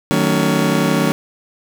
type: chord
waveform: 30% pulse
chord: D# half-diminished seventh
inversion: none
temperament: just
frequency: 155.56 / 186.68 / 224 / 280 Hz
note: D#3 / F#3 / A3 / C#4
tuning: 0 / +16 / +31 / +18 cents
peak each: -17 dBFS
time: 0.11-1.12 s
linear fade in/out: 0 ms
effects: none